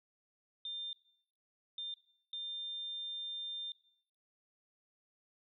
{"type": "tone bursts at uneven times", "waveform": "sine", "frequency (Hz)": 3600, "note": "A7", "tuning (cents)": 39, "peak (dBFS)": -39, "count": 3, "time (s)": [[0.65, 0.93], [1.78, 1.94], [2.33, 3.72]], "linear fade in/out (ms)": 2, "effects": ["noise-tail reverb RT60 0.7 s tail -18 dB re dry"]}